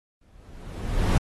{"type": "noise with exponential growth", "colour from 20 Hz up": "brown", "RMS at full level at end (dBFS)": -17, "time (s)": [0.21, 1.18], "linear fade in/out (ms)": 5, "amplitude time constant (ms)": 210, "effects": ["AAC 32 kbps"]}